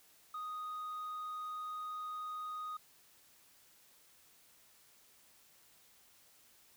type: tone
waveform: sine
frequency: 1244.5 Hz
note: D#6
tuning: in tune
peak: -37 dBFS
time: 0.34-2.77 s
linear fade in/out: 5 ms
effects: tanh soft clip ceiling -39 dBFS + white hiss -65 dBFS RMS until 6.76 s